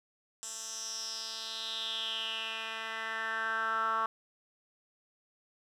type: tone with band-pass filter sweep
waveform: 10% pulse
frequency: 223.1 Hz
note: A3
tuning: 24 cents sharp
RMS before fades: -36 dBFS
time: 0.43-4.06 s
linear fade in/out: 0 ms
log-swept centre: 7300 to 1200 Hz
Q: 5.3
effects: none